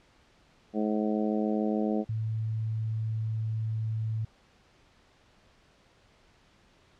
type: harmonic tone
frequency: 106.9 Hz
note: A2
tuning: 49 cents flat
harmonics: 2 / 3 / 4 / 5 / 6 / 7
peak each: -28 / -32 / -34 / -36 / -38 / -39 dBFS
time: 0.73-2.05 s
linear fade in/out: 50 ms
type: tone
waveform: sine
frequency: 110.5 Hz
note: A2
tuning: 8 cents sharp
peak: -28 dBFS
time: 2.09-4.25 s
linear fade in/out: 5 ms
effects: pink hiss -62 dBFS RMS until 6.99 s + low-pass 5000 Hz 12 dB/octave